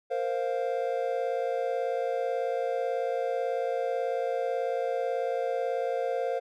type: chord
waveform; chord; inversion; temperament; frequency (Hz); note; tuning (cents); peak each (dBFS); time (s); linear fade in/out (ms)
triangle; Bb suspended second; none; just; 466.2 / 524.4 / 699.2; Bb4 / C5 / F5; 0 / +4 / +2; -30 / -28 / -31; 0.1-6.4; 20
effects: none